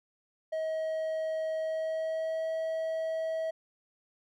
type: tone with pitch glide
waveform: triangle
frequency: 636 to 644.5 Hz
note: D#5 to E5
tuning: +38 to -39 cents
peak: -28 dBFS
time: 0.52-3.51 s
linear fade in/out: 10 ms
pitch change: +23 cents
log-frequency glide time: 1.58-2.49 s
effects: none